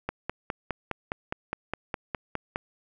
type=click train; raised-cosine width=0.5 ms; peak=-14 dBFS; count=13; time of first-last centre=0.09-2.559 s; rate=4.86 Hz; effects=none